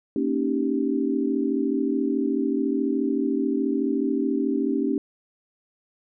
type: chord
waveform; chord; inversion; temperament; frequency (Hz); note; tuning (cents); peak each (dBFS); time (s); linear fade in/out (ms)
sine; Eb dominant seventh; second; equal with one note detuned; 232.4 / 277.2 / 311.1 / 392; Bb3 / Db4 / Eb4 / G4; -5 / 0 / 0 / 0; -28 / -24 / -28 / -28; 0.16-4.98; 2
effects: none